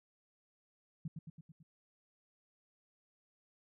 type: tone with echo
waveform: sine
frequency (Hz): 159.6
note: D#3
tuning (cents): +44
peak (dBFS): -37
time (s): 1.05-1.08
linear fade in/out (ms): 5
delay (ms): 110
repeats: 5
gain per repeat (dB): -4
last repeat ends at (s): 1.63
effects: none